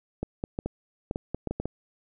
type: clicks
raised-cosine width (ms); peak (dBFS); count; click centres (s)
2; -16; 11; 0.23 / 0.439 / 0.589 / 0.66 / 1.111 / 1.159 / 1.346 / 1.473 / 1.51 / 1.6 / 1.656
effects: none